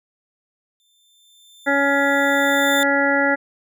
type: tone with exponential growth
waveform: sawtooth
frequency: 3559 Hz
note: A7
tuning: 19 cents sharp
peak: -18 dBFS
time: 0.8-2.83 s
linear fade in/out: 0 ms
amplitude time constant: 440 ms
type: harmonic tone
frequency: 280 Hz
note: C#4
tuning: 18 cents sharp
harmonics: 1 / 2 / 3 / 5 / 6 / 7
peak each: -22 / -21 / -24 / -23 / -22 / -22 dBFS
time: 1.66-3.36 s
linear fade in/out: 20 ms
effects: none